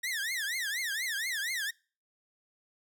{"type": "tone with vibrato", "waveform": "sawtooth", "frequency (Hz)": 1847, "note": "A#6", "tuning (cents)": -16, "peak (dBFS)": -28, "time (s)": [0.03, 1.71], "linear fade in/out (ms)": 10, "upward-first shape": "triangle", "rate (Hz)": 4.2, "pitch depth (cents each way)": 290, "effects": ["noise-tail reverb RT60 0.4 s tail -26 dB re dry"]}